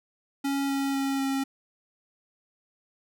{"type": "tone with pitch steps", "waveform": "square", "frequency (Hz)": [277.2, 275.1, 273.1, 271], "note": ["C#4", "C#4", "C#4", "C#4"], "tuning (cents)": [0, -13, -26, -39], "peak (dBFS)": -26, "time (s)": [0.44, 1.44], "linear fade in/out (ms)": 10, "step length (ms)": 250, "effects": []}